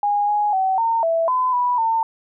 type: tone with pitch steps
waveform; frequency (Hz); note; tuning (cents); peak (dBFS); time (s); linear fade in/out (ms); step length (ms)
sine; 821 / 832 / 761 / 913 / 660 / 1014 / 982 / 903; G#5 / G#5 / F#5 / A#5 / E5 / B5 / B5 / A5; -20 / +3 / +48 / -36 / +2 / +45 / -10 / +45; -16; 0.03-2.03; 2; 250
effects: none